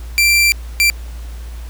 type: tone bursts at uneven times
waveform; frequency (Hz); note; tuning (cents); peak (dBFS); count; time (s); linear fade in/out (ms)
sawtooth; 2355; D7; +4; -6; 2; 0.18-0.52 / 0.8-0.9; 0
effects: added 58 Hz sine -26 dBFS peak until 1.69 s + pink hiss -42 dBFS RMS until 1.69 s